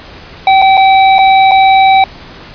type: tone with dropouts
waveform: square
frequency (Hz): 770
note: G5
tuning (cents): -31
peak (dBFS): -4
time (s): 0.47-2.04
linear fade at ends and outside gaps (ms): 2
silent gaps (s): 0.618-0.622 / 0.771-0.775 / 1.184-1.189 / 1.512-1.517
effects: pink hiss -32 dBFS RMS until 2.54 s + resampled to 11025 Hz